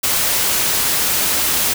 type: noise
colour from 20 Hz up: white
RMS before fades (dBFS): -17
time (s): 0.03-1.74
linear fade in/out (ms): 10
effects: none